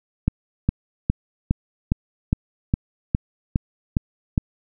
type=click train; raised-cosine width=5 ms; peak=-5 dBFS; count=11; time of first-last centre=0.28-4.378 s; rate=2.44 Hz; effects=none